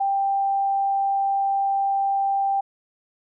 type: tone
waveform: sine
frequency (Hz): 788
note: G5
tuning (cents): +9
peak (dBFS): -19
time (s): 0-2.61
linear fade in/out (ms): 10
effects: none